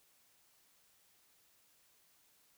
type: silence
effects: white hiss -70 dBFS RMS until 2.57 s